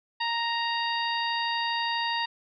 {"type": "harmonic tone", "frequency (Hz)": 932.3, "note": "A#5", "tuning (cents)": 0, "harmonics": [1, 2, 3, 4, 5], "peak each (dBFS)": [-29, -32, -34, -35, -36], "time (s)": [0.2, 2.26], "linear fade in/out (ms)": 10, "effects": []}